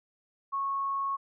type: tone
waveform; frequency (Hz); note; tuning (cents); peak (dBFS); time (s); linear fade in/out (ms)
sine; 1100; C#6; -14; -28; 0.52-1.17; 20
effects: none